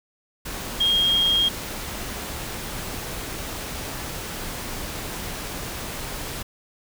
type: tone in noise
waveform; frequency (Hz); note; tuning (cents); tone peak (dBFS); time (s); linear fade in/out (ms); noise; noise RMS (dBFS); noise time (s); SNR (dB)
sine; 3241; G#7; -43; -17; 0.8-1.49; 10; pink; -32; 0.45-6.43; +12
effects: none